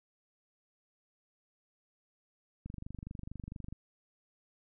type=click train; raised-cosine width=5 ms; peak=-30 dBFS; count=27; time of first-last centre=2.66-3.726 s; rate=24.4 Hz; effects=none